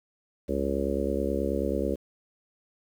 harmonic tone, 69.3 Hz, C#2, in tune, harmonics 1 / 3 / 4 / 5 / 6 / 7 / 8, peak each -33 / -33 / -33 / -33 / -33 / -33 / -33 dBFS, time 0.48-1.96 s, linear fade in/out 20 ms, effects 9-bit

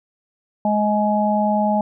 harmonic tone, 210 Hz, G#3, 19 cents sharp, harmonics 1 / 3 / 4, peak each -19 / -21 / -20 dBFS, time 0.65-1.81 s, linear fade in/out 2 ms, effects none

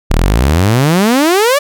sawtooth exponential sweep, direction up, 34.65 to 596 Hz, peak -4 dBFS, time 0.1-1.59 s, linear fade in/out 10 ms, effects none

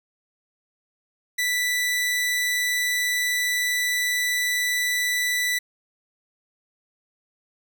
sawtooth tone, 1975.5 Hz, B6, in tune, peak -18 dBFS, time 1.38-5.59 s, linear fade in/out 10 ms, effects none

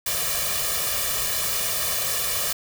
white noise with comb filter, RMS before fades -25 dBFS, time 0.06-2.53 s, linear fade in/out 5 ms, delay 1.7 ms, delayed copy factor +0.95, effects none

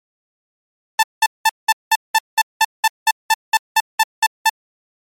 sawtooth tone bursts, 884 Hz, A5, 8 cents sharp, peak -6 dBFS, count 16, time 0.99-4.496 s, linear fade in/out 5 ms, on 41 ms, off 190 ms, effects MP3 64 kbps

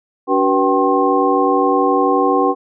sine tone cluster, 287.5 / 379.2 / 486.5 / 773 / 1068 Hz, D4 / F#4 / B4 / G5 / C6, -37 / +43 / -26 / -24 / +35 cents, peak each -18 dBFS, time 0.27-2.55 s, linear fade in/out 50 ms, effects none

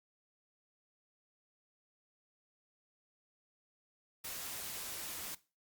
white noise, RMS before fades -43 dBFS, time 4.24-5.35 s, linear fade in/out 5 ms, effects noise-tail reverb RT60 0.3 s tail -18 dB re dry + Opus 48 kbps

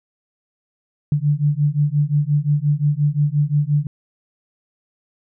sine beating tone pair, 144.1 / 149.8 Hz, D3 / D3, -33 / +35 cents, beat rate 5.7 Hz, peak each -18 / -18 dBFS, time 1.12-3.87 s, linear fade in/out 2 ms, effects none

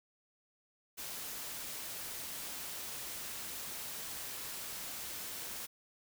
white noise, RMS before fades -43 dBFS, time 0.97-5.67 s, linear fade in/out 20 ms, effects none

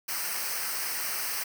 white noise with comb filter, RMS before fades -32 dBFS, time 0.08-1.44 s, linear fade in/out 10 ms, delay 0.28 ms, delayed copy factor -0.75, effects none

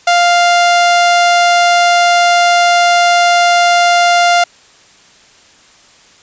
sawtooth tone, 698.5 Hz, F5, in tune, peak -3 dBFS, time 0.07-4.44 s, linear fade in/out 5 ms, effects white hiss -44 dBFS RMS until 6.22 s + resampled to 16000 Hz

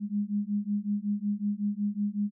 sine beating tone pair, 202.9 / 208.3 Hz, G#3 / G#3, -40 / +5 cents, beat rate 5.4 Hz, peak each -30 dBFS, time 0-2.31 s, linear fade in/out 50 ms, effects none

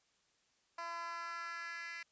10% pulse tone with high-pass filter sweep, 338.1 Hz, E4, 44 cents sharp, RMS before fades -44 dBFS, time 0.78-2.03 s, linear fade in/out 5 ms, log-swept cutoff 860 to 2100 Hz, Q 2.8, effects white hiss -75 dBFS RMS until 2.11 s + resampled to 16000 Hz

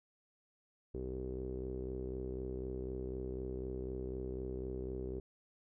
sawtooth tone with low-pass filter, 64 Hz, C2, 38 cents flat, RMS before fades -41 dBFS, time 0.94-5.2 s, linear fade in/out 5 ms, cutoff 400 Hz, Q 8, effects none

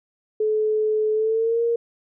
sine tone with pitch glide, 430.6 to 466.9 Hz, A4 to A#4, -37 to +3 cents, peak -18 dBFS, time 0.4-1.76 s, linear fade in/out 5 ms, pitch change +140 cents, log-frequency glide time 1.13-1.62 s, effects none

